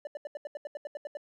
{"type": "tone bursts", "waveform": "triangle", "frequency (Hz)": 587.3, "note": "D5", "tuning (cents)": 0, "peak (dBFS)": -32, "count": 12, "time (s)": [0.05, 1.171], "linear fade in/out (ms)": 2, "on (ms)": 21, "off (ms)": 79, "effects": []}